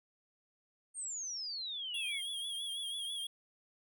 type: exponential sweep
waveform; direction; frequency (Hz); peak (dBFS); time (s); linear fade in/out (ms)
sine; down; 8870 to 2073; -38; 0.94-2.22; 50
type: tone with vibrato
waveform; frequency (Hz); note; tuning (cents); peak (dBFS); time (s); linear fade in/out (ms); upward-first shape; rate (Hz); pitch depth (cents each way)
square; 3301; G#7; -11; -38; 1.94-3.27; 5; triangle; 6.1; 75
effects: none